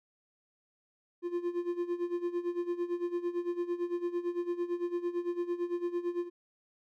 triangle tone with tremolo, 349.2 Hz, F4, in tune, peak -26 dBFS, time 1.22-6.3 s, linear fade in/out 50 ms, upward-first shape sine, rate 8.9 Hz, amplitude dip 80%, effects none

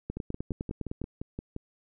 two click trains, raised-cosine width 3 ms, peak -20 / -22 dBFS, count 10 / 9, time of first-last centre 0.1-1.016 / 0.17-1.564 s, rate 9.82 / 5.74 Hz, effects none

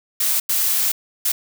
blue noise bursts at uneven times, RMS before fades -19 dBFS, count 3, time 0.2-0.4 / 0.49-0.92 / 1.25-1.32 s, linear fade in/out 5 ms, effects none

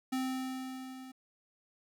square tone with level ramp, 260 Hz, C4, 11 cents flat, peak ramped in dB -31 to -47 dBFS, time 0.12-1.12 s, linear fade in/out 10 ms, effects 11-bit

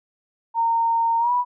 sine tone with pitch glide, 920 to 980.4 Hz, A#5 to B5, -23 to -13 cents, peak -17 dBFS, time 0.54-1.45 s, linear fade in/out 50 ms, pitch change +110 cents, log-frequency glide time 1.19-1.32 s, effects none

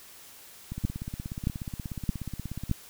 two click trains, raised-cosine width 5 ms, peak -13 / -22 dBFS, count 4 / 34, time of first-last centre 0.85-2.713 / 0.72-2.696 s, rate 1.61 / 16.7 Hz, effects white hiss -50 dBFS RMS until 2.89 s

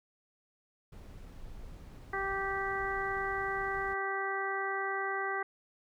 brown noise, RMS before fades -48 dBFS, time 0.92-3.94 s, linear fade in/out 5 ms
harmonic tone, 390 Hz, G4, 9 cents flat, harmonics 1 / 2 / 3 / 4 / 5, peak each -38 / -38 / -38 / -38 / -38 dBFS, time 2.13-5.43 s, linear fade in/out 5 ms
effects none

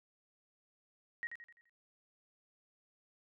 sine tone with echo, 1885 Hz, A#6, 19 cents sharp, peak -36 dBFS, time 1.23-1.27 s, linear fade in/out 0 ms, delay 85 ms, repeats 5, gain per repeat -7 dB, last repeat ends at 1.695 s, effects none

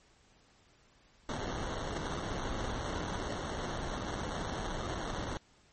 pink noise with sample-and-hold, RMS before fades -37 dBFS, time 1.29-5.37 s, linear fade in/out 0 ms, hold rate 2450 Hz, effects pink hiss -65 dBFS RMS until 5.72 s + MP3 32 kbps

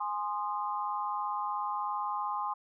sine chord, Ab major, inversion none, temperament equal with one note detuned, 830.6 / 1046.5 / 1229.5 Hz, Ab5 / C6 / Eb6, 0 / 0 / -21 cents, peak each -35 / -34 / -38 dBFS, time 0-2.54 s, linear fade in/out 10 ms, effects none

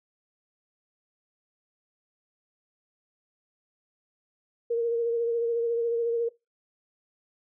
sine tone with vibrato, 466.2 Hz, A#4, in tune, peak -23 dBFS, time 4.7-6.29 s, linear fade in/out 10 ms, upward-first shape sine, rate 14 Hz, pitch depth 24 cents each way, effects noise-tail reverb RT60 0.2 s tail -19 dB re dry

